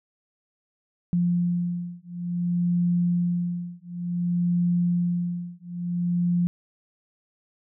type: beating tone pair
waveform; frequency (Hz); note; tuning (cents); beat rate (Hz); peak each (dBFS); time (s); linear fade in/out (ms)
sine; 174.61 / 175.17; F3 / F3; 0 / +6; 0.56; -25; 1.13-6.47; 0
effects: none